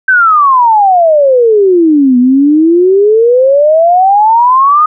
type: exponential two-way sweep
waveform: sine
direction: down then up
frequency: 1568 to 243 to 1254 Hz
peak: -3 dBFS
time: 0.08-4.86 s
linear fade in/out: 5 ms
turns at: 2.18 s
effects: none